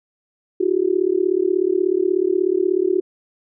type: tone with amplitude modulation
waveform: sine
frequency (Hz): 368.7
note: F#4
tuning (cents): -6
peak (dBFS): -11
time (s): 0.6-3.01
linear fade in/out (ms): 10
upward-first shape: sine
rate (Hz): 36.5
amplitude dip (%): 100
effects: none